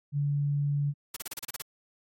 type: tone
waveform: sine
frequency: 143.7 Hz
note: D3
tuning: 37 cents flat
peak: -25 dBFS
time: 0.12-0.94 s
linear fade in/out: 50 ms
type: noise bursts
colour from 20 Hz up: white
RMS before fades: -36 dBFS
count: 9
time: 1.14-1.621 s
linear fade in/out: 5 ms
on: 25 ms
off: 32 ms
effects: AAC 64 kbps